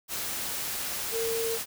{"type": "tone in noise", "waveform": "sine", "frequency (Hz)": 455.8, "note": "A#4", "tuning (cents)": -39, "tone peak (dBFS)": -28, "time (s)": [1.11, 1.59], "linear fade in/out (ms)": 50, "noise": "white", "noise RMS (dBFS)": -33, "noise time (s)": [0.08, 1.66], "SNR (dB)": 2, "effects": []}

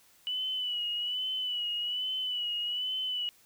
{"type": "tone with vibrato", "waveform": "sine", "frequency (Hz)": 2960, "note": "F#7", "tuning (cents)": 0, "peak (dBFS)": -30, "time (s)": [0.27, 3.29], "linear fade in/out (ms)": 0, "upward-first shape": "sine", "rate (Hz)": 1.2, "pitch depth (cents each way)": 51, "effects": ["white hiss -62 dBFS RMS until 3.45 s"]}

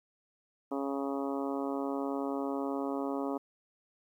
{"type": "harmonic tone", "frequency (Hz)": 138.4, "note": "C#3", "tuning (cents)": -2, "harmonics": [2, 3, 4, 5, 6, 7, 8, 9], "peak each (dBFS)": [-34, -38, -40, -42, -44, -45, -46, -47], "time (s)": [0.71, 3.38], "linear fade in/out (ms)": 10, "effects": ["11-bit"]}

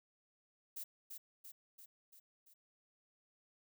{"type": "noise with echo", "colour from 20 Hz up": "violet", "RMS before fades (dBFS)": -45, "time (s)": [0.76, 0.84], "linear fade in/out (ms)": 10, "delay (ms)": 340, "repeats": 5, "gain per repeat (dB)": -4, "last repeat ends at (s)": 2.54, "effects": []}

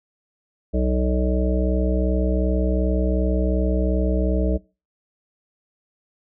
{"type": "harmonic tone", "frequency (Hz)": 62.7, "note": "B1", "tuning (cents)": 27, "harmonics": [1, 3, 5, 7, 9, 10], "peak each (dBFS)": [-20, -25, -27, -28, -30, -30], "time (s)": [0.73, 4.58], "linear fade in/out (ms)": 20, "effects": ["noise-tail reverb RT60 0.3 s tail -22 dB re dry"]}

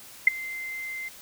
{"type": "tone with ADSR envelope", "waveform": "sine", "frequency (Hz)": 2080, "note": "C7", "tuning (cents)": -11, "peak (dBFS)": -9, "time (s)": [0.27, 1.09], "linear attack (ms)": 4, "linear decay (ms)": 14, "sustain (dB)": -23, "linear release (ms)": 12, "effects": ["white hiss -47 dBFS RMS until 1.21 s"]}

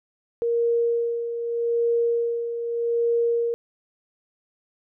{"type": "tone with tremolo", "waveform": "sine", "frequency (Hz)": 468.4, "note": "A#4", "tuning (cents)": 8, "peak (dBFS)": -18, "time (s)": [0.42, 3.54], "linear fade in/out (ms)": 0, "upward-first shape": "sine", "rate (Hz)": 0.82, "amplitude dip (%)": 60, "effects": []}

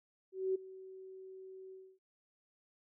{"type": "tone with ADSR envelope", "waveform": "sine", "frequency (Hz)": 378.4, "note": "F#4", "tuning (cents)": 39, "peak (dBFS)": -29, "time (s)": [0.32, 1.99], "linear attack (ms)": 230, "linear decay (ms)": 11, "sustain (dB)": -19, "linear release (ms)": 270, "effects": []}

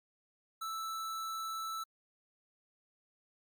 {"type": "tone", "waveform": "square", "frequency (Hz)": 1318.5, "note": "E6", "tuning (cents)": 0, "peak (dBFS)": -38, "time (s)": [0.61, 1.84], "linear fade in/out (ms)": 10, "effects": ["Opus 48 kbps"]}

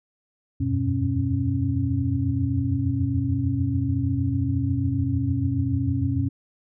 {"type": "tone cluster", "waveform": "sine", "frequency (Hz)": [81.7, 88.7, 95.3, 123.5, 273.8], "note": ["E2", "F2", "G2", "B2", "C#4"], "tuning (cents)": [-15, 27, -48, 0, -21], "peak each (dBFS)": [-32, -33, -26, -25, -26], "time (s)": [0.6, 6.29], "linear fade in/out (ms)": 10, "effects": []}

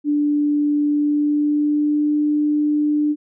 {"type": "tone with pitch glide", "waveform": "sine", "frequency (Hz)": [293.7, 297.8], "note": ["D4", "D4"], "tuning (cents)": [0, 24], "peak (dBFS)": -15, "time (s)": [0.04, 3.16], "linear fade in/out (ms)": 50, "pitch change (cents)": 24, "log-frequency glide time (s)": [0.88, 2.16], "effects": []}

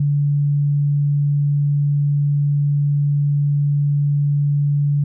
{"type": "tone", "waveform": "sine", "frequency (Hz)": 144.2, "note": "D3", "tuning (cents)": -31, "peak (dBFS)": -14, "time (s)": [0, 5.04], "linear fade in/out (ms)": 5, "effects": []}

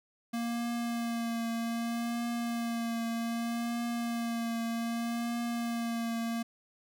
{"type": "tone with vibrato", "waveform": "square", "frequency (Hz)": 233.1, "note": "A#3", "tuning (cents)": 0, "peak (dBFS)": -32, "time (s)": [0.33, 6.43], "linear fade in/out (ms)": 10, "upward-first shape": "triangle", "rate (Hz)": 0.64, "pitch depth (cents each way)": 25, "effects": []}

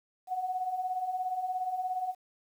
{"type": "beating tone pair", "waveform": "sine", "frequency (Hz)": [725, 742], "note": ["F#5", "F#5"], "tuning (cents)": [-35, 5], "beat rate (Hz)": 17, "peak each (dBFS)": [-38, -31], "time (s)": [0.27, 2.15], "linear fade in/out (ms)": 50, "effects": ["10-bit"]}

